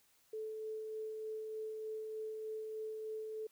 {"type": "tone with tremolo", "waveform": "sine", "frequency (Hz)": 435.9, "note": "A4", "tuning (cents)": -16, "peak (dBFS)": -39, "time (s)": [0.33, 3.47], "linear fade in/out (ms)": 5, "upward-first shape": "sine", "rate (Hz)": 3.3, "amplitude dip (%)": 25, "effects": ["white hiss -71 dBFS RMS until 3.51 s"]}